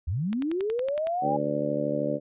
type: linear sweep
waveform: sine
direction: up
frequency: 69.1 to 832 Hz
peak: -25 dBFS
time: 0.07-1.37 s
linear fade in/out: 10 ms
type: click train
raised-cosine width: 0.2 ms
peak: -20 dBFS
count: 9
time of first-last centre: 0.33-1.071 s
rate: 10.8 Hz
type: harmonic tone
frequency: 73 Hz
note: D2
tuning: 10 cents flat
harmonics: 2 / 3 / 4 / 5 / 6 / 7 / 8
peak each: -35 / -34 / -31 / -37 / -38 / -32 / -29 dBFS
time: 1.21-2.2 s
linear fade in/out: 50 ms
effects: resampled to 8000 Hz